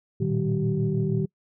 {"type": "tone cluster", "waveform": "sine", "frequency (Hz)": [113.2, 119.5, 154.2, 194.3, 384.9], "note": ["A2", "A#2", "D#3", "G3", "G4"], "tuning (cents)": [50, 43, -15, -15, -32], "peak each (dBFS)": [-30, -30, -25, -28, -29], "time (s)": [0.2, 1.26], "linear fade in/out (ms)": 10, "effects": ["noise-tail reverb RT60 0.1 s tail -26 dB re dry", "tanh soft clip ceiling -12 dBFS"]}